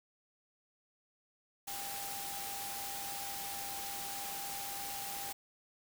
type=tone in noise; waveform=sine; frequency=797 Hz; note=G5; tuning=28 cents sharp; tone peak=-45 dBFS; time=1.67-5.33 s; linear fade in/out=10 ms; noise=white; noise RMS=-42 dBFS; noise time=1.67-5.33 s; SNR=-6 dB; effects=none